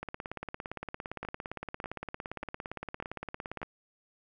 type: two click trains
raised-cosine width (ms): 0.5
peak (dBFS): -24 / -22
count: 5 / 64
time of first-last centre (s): 1.25-3.617 / 0.03-3.63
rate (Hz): 1.69 / 17.5
effects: none